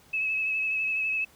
sine tone with vibrato, 2586 Hz, E7, 34 cents flat, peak -25 dBFS, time 0.13-1.25 s, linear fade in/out 10 ms, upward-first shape triangle, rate 12 Hz, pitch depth 33 cents each way, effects pink hiss -57 dBFS RMS until 1.35 s + high-pass 60 Hz 12 dB/octave

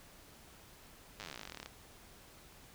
slowing click train, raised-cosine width 0.2 ms, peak -27 dBFS, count 27, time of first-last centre 1.2-1.66 s, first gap 9 ms, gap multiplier 1.05, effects pink hiss -58 dBFS RMS until 2.74 s

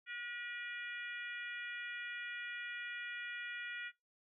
harmonic tone, 481.3 Hz, B4, 45 cents flat, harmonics 3 / 4 / 5 / 6 / 7, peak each -46 / -45 / -48 / -54 / -56 dBFS, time 0.06-3.92 s, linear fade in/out 50 ms, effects noise-tail reverb RT60 0.2 s tail -21 dB re dry

